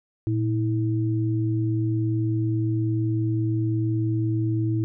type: tone pair together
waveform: sine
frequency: 114.7 / 323 Hz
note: A#2 / E4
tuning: -28 / -35 cents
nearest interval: octave + tritone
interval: 1793 cents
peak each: -22 / -26 dBFS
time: 0.27-4.84 s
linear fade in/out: 0 ms
effects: none